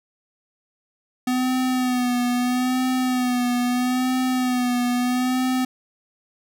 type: tone with vibrato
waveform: square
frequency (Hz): 250.5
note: B3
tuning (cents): +25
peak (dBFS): -20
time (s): 1.27-5.65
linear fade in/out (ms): 5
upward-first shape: sine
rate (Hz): 0.77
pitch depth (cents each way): 41
effects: none